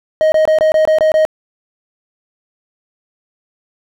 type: tone bursts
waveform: triangle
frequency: 626 Hz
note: D#5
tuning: 10 cents sharp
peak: -6 dBFS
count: 8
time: 0.21-1.251 s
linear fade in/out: 0 ms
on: 110 ms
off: 23 ms
effects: none